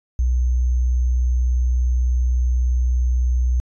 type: tone with sample-and-hold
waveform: sine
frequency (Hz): 61.74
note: B1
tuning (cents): 0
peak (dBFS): -15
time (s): 0.19-3.6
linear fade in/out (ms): 0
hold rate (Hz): 6300
effects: resampled to 24000 Hz